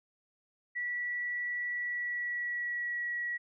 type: tone with pitch glide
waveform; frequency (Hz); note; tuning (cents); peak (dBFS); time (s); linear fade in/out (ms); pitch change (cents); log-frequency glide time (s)
sine; 1948 to 1923.4; B6 to B6; -24 to -46; -32; 0.75-3.38; 20; -22; 1.71-3.09
effects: none